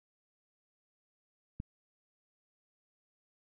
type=click; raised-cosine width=5 ms; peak=-26 dBFS; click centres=1.601 s; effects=none